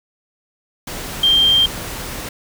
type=tone in noise; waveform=sine; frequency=3175 Hz; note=G7; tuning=21 cents sharp; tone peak=-10 dBFS; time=1.23-1.66 s; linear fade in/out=5 ms; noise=pink; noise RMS=-28 dBFS; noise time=0.87-2.29 s; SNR=+15 dB; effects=none